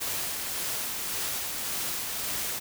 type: noise with tremolo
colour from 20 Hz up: white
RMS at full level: -31 dBFS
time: 0-2.6 s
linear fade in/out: 20 ms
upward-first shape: sine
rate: 1.8 Hz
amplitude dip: 25%
effects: none